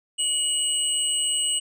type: tone pair together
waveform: sine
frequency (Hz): 2923 / 8177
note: F#7 / C9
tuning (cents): -22 / -41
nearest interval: octave + tritone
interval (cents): 1781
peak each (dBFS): -23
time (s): 0.18-1.6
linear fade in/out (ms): 20
effects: tanh soft clip ceiling -16 dBFS